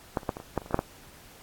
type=clicks; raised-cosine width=1 ms; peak=-11 / -30 / -12 / -22 / -26 / -11 / -30 / -29 / -21 / -7 / -11 dBFS; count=11; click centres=0.172 / 0.232 / 0.292 / 0.369 / 0.401 / 0.577 / 0.618 / 0.661 / 0.709 / 0.744 / 0.791 s; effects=pink hiss -52 dBFS RMS until 1.42 s + AAC 64 kbps